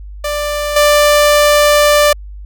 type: tone with level steps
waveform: sawtooth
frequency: 590 Hz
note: D5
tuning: 8 cents sharp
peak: -12 / -3 dBFS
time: 0.24-2.13 s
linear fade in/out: 5 ms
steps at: 0.76 s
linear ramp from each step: 5 ms
effects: added 50 Hz sine -27 dBFS peak until 2.45 s